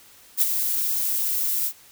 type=noise with ADSR envelope; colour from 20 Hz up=violet; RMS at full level=-17 dBFS; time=0.37-1.73 s; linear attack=46 ms; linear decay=30 ms; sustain=-7 dB; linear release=68 ms; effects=white hiss -51 dBFS RMS until 1.91 s